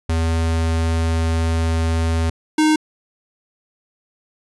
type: tone pair in turn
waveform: square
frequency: 81.9 / 309.2 Hz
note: E2 / D#4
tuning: -11 / -11 cents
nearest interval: octave + major seventh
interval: 2300 cents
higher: second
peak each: -17 / -13 dBFS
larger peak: second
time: 0.09-2.3 / 2.58-2.76 s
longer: first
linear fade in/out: 5 ms
effects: resampled to 24000 Hz